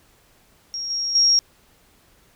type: tone with level steps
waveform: sine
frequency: 5588 Hz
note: F8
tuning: in tune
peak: -26 / -22 / -13 dBFS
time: 0.74-1.39 s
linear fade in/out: 0 ms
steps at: 0.9 / 1.15 s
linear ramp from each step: 5 ms
effects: pink hiss -57 dBFS RMS until 2.35 s